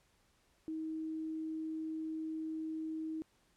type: tone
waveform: sine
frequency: 317.1 Hz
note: D#4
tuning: 33 cents sharp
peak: -37 dBFS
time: 0.68-3.22 s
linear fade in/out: 0 ms
effects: pink hiss -72 dBFS RMS until 3.56 s + low-pass 11000 Hz 12 dB/octave